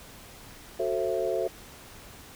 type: chord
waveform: sine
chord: F# half-diminished seventh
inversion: none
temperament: just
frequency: 370 / 444 / 532.8 / 666 Hz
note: F#4 / A4 / C5 / E5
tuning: 0 / +16 / +31 / +18 cents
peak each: -31 dBFS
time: 0.79-1.48 s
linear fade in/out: 10 ms
effects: pink hiss -48 dBFS RMS until 2.35 s